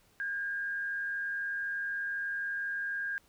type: tone with frequency modulation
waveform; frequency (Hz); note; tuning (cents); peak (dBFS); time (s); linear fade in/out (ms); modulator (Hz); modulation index
sine; 1614; G#6; -50; -32; 0.2-3.18; 0; 100; 0.41
effects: pink hiss -66 dBFS RMS until 3.28 s